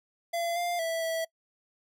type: tone with pitch steps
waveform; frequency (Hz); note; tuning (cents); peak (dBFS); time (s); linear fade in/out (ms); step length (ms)
square; 681 / 699 / 658 / 654; F5 / F5 / E5 / E5; -44 / +1 / -3 / -14; -29; 0.33-1.25; 10; 230
effects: noise-tail reverb RT60 0.1 s tail -24 dB re dry